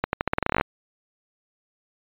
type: accelerating click train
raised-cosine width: 0.5 ms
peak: -6 dBFS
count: 15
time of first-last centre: 0.04-0.611 s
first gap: 91 ms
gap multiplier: 0.86
effects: resampled to 8000 Hz